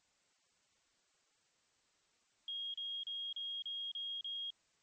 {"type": "tone bursts", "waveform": "sine", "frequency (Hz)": 3265, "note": "G#7", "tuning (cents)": -30, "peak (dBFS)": -39, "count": 7, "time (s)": [2.48, 4.504], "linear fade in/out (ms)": 2, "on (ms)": 260, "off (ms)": 34, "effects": ["white hiss -75 dBFS RMS until 4.82 s", "MP3 32 kbps"]}